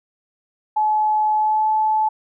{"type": "tone with pitch glide", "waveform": "sine", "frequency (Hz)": [856, 865.9], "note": ["A5", "A5"], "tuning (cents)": [-48, -28], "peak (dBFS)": -15, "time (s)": [0.76, 2.09], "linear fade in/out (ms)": 10, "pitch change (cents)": 20, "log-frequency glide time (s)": [1.35, 1.69], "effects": []}